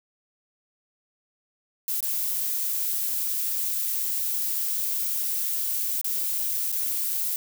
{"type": "noise with dropouts", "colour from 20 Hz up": "violet", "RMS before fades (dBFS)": -27, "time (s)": [1.88, 7.36], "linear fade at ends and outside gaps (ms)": 1, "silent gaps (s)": [[2.006, 2.027], [6.013, 6.044], [6.718, 6.725]], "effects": []}